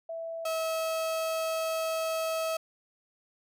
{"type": "tone pair in turn", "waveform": ["sine", "35% pulse"], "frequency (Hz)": [659.3, 646.1], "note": ["E5", "E5"], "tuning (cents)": [0, -35], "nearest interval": "unison", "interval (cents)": 35, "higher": "first", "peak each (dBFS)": [-34, -27], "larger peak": "second", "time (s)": [[0.09, 0.45], [0.45, 2.57]], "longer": "second", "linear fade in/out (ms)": 5, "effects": []}